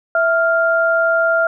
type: tone pair together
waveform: sine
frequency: 659.3 / 1396 Hz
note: E5 / F6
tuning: 0 / -1 cents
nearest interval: octave + minor second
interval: 1299 cents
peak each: -15 dBFS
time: 0.15-1.47 s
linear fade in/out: 2 ms
effects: none